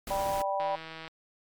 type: noise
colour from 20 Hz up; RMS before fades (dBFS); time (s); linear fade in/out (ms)
pink; -39; 0.07-0.42; 2
type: harmonic tone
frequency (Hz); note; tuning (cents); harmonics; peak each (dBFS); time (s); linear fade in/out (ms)
195.8; G3; -2; 3 / 4 / 5; -31 / -31 / -33; 0.1-0.76; 10
type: click train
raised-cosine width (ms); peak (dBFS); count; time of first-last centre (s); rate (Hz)
0.3; -26; 78; 0.6-1.078; 161
effects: MP3 96 kbps